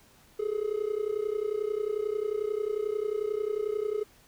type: tone with amplitude modulation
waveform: triangle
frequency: 422.7 Hz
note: G#4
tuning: 31 cents sharp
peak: -21 dBFS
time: 0.39-4.04 s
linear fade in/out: 10 ms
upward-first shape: sine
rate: 31.2 Hz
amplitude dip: 90%
effects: tanh soft clip ceiling -20 dBFS + pink hiss -59 dBFS RMS until 4.27 s